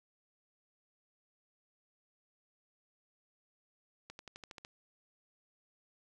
accelerating click train, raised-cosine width 0.2 ms, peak -30 dBFS, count 8, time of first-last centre 4.1-4.649 s, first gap 91 ms, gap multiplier 0.95, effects none

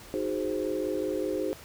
sine chord, Ab dominant seventh, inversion second, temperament equal, 311.1 / 370 / 415.3 / 523.3 Hz, Eb4 / Gb4 / Ab4 / C5, 0 / 0 / 0 / 0 cents, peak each -33 dBFS, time 0.14-1.53 s, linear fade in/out 0 ms, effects pink hiss -48 dBFS RMS until 1.64 s

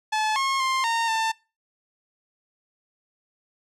sawtooth tone with pitch steps, 863 / 1081 / 1054 / 919 / 893 Hz, A5 / C#6 / C6 / A#5 / A5, -34 / -44 / +12 / -25 / +25 cents, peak -18 dBFS, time 0.12-1.32 s, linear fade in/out 10 ms, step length 240 ms, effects noise-tail reverb RT60 0.3 s tail -24 dB re dry + low-pass 7000 Hz 12 dB/octave

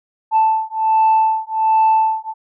sine beating tone pair, 880 / 881.3 Hz, A5 / A5, 0 / +3 cents, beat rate 1.3 Hz, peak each -14 dBFS, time 0.31-2.34 s, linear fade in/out 50 ms, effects tanh soft clip ceiling -7 dBFS

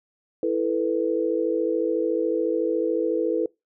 sine chord, E suspended fourth, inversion none, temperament equal, 329.6 / 440 / 493.9 Hz, E4 / A4 / B4, 0 / 0 / 0 cents, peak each -25 dBFS, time 0.43-3.46 s, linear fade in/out 2 ms, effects noise-tail reverb RT60 0.2 s tail -24 dB re dry

